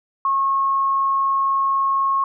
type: tone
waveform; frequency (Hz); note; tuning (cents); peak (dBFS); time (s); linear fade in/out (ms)
sine; 1089; C#6; -31; -16; 0.25-2.24; 2
effects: none